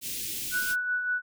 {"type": "band-stop noise", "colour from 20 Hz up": "white", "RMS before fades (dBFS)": -34, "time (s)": [0.01, 0.76], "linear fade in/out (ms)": 50, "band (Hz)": [390, 2400], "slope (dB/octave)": 24}
{"type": "tone with tremolo", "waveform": "sine", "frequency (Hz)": 1480, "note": "F#6", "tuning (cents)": 0, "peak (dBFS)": -24, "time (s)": [0.51, 1.22], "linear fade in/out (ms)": 50, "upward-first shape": "sine", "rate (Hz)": 5.3, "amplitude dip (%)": 45}
{"effects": []}